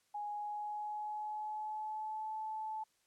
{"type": "tone with pitch glide", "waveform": "sine", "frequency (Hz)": [830.6, 869.9], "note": ["G#5", "A5"], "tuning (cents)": [0, -20], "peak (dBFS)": -38, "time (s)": [0.14, 2.84], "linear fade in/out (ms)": 10, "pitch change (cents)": 80, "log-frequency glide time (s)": [0.3, 2.35], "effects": ["white hiss -75 dBFS RMS until 3.06 s", "low-pass 10000 Hz 12 dB/octave"]}